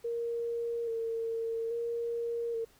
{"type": "tone with vibrato", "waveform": "sine", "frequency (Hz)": 461.6, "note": "A#4", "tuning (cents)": -17, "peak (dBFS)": -31, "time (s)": [0.04, 2.65], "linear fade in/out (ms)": 10, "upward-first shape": "square", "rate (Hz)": 0.6, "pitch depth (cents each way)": 23, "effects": ["pink hiss -63 dBFS RMS until 2.79 s"]}